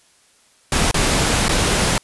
pink noise with dropouts, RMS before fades -17 dBFS, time 0.72-1.98 s, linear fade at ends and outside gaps 1 ms, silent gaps 0.912-0.943 / 1.483-1.492 s, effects white hiss -55 dBFS RMS until 2.03 s + resampled to 24000 Hz

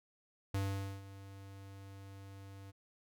square tone with ADSR envelope, 98 Hz, G2, in tune, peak -33 dBFS, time 0.54-2.72 s, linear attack 5 ms, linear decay 470 ms, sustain -17 dB, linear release 23 ms, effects none

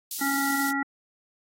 white high-pass noise, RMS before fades -33 dBFS, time 0.11-0.71 s, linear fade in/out 2 ms, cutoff 3700 Hz, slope 24 dB/octave
harmonic tone, 277.2 Hz, C#4, in tune, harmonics 1 / 3 / 5 / 7, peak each -28 / -32 / -31 / -30 dBFS, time 0.21-0.83 s, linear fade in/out 5 ms
effects AAC 48 kbps

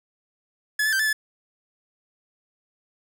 45% pulse tone with pitch steps, 1711 / 1743 / 1563 / 1744 / 1727 Hz, A6 / A6 / G6 / A6 / A6, -49 / -17 / -6 / -16 / -33 cents, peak -20 dBFS, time 0.79-1.13 s, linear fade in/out 5 ms, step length 68 ms, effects none

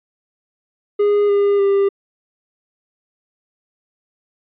triangle tone with pitch steps, 411.3 / 404 / 396.8 Hz, G#4 / G#4 / G4, -17 / -48 / +21 cents, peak -10 dBFS, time 0.99-1.89 s, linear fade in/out 10 ms, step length 300 ms, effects resampled to 8000 Hz

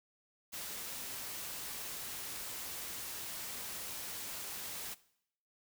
white noise, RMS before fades -43 dBFS, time 0.52-4.95 s, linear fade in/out 20 ms, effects noise-tail reverb RT60 0.7 s tail -19 dB re dry

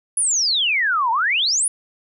sine exponential two-way sweep, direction down then up, 10548 to 880 to 10548 Hz, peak -16 dBFS, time 0.17-1.68 s, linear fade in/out 2 ms, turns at 1.11 s, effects none

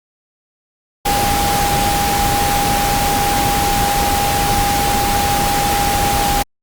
sine tone in noise, 810 Hz, G#5, 43 cents flat, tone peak -16 dBFS, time 1.05-6.43 s, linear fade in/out 10 ms, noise pink, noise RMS -18 dBFS, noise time 1.05-6.43 s, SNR -1 dB, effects Opus 48 kbps

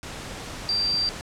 sine tone in noise, 4699 Hz, D8, in tune, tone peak -21 dBFS, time 0.69-1.09 s, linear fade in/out 0 ms, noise pink, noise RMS -36 dBFS, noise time 0.03-1.21 s, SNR +12 dB, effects low-pass 8000 Hz 12 dB/octave

